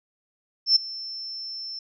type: tone with ADSR envelope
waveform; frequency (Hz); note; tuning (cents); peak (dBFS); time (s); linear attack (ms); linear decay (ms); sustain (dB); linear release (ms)
sine; 5340; E8; +22; -12; 0.66-1.79; 100; 8; -20; 3
effects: none